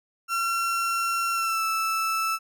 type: tone with pitch glide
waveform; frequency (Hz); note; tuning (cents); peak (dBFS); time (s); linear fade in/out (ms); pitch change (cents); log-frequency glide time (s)
35% pulse; 1361 to 1318.4; F6 to E6; -45 to 0; -22; 0.28-2.39; 50; -55; 1.33-1.63
effects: none